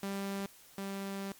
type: tone pair in turn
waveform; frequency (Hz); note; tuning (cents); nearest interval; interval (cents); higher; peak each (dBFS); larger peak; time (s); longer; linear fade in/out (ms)
sawtooth; 197.2 / 196.36; G3 / G3; +11 / +3; unison; 8; first; -31 / -33; first; 0.03-0.46 / 0.78-1.32; second; 2
effects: white hiss -58 dBFS RMS until 1.39 s + MP3 96 kbps